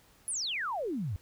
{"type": "exponential sweep", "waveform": "sine", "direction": "down", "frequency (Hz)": [10970, 84.7], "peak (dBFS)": -31, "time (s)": [0.28, 1.16], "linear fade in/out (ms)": 0, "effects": ["pink hiss -62 dBFS RMS until 1.21 s"]}